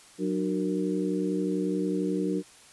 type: harmonic tone with a mistuned harmonic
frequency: 93 Hz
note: F#2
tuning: 9 cents sharp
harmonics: 2 / 3 / 4 / 5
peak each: -30 / -29 / -32 / -34 dBFS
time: 0.18-2.43 s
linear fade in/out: 50 ms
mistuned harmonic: 3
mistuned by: +130 cents
effects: white hiss -53 dBFS RMS until 2.72 s + resampled to 24000 Hz